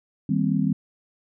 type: chord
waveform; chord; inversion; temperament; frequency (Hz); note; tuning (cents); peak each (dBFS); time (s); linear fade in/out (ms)
sine; C minor seventh; first; just; 156.98 / 196.22 / 235.5 / 261.6; Eb3 / G3 / Bb3 / C4; +16 / +2 / +18 / 0; -25 / -23 / -29 / -25; 0.29-0.73; 5
effects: none